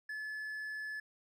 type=tone; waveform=triangle; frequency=1723 Hz; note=A6; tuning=37 cents flat; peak=-37 dBFS; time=0.09-1 s; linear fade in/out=5 ms; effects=none